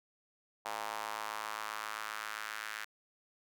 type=tone with high-pass filter sweep; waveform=square; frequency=53.8 Hz; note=A1; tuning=38 cents flat; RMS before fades=-41 dBFS; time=0.65-2.85 s; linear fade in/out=10 ms; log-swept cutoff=830 to 1600 Hz; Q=2.3; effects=none